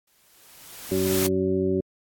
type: noise with exponential growth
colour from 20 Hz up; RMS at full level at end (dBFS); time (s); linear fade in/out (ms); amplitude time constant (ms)
white; -25; 0.07-1.27; 5; 260
type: harmonic tone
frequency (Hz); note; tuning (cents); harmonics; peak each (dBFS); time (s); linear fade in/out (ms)
94.3; F#2; +33; 1 / 2 / 3 / 4 / 6; -32 / -28 / -28 / -23 / -34; 0.91-1.81; 10
effects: AAC 64 kbps